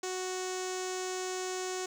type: tone with low-pass filter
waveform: sawtooth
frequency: 370 Hz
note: F#4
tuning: in tune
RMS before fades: -36 dBFS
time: 0.03-1.86 s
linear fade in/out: 5 ms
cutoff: 6900 Hz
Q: 4.4
effects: 9-bit